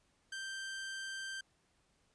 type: tone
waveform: sawtooth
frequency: 1568 Hz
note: G6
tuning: in tune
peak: -37 dBFS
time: 0.32-1.41 s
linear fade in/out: 5 ms
effects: pink hiss -74 dBFS RMS until 2.14 s + resampled to 22050 Hz